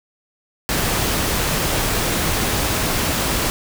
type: noise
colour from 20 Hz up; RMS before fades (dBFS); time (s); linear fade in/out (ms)
pink; -20; 0.69-3.5; 0
effects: none